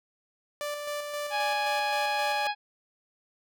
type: tone with tremolo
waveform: sawtooth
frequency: 587.3 Hz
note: D5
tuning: in tune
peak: -27 dBFS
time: 0.61-2.47 s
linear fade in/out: 0 ms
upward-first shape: square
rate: 3.8 Hz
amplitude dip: 35%
type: harmonic tone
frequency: 830.6 Hz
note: G#5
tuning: in tune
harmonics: 1 / 2 / 3 / 4 / 5 / 6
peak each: -28 / -34 / -35 / -39 / -40 / -44 dBFS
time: 1.3-2.55 s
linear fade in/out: 50 ms
effects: none